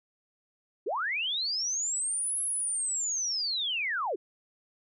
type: linear two-way sweep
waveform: sine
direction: up then down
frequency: 319.6 to 10910 to 319.6 Hz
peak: -28 dBFS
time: 0.86-4.16 s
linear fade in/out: 10 ms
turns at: 2.42 s
effects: none